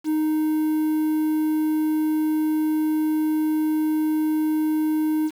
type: tone with quantisation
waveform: triangle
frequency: 310 Hz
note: D#4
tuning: 6 cents flat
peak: -17 dBFS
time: 0.04-5.31 s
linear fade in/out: 50 ms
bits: 7
effects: none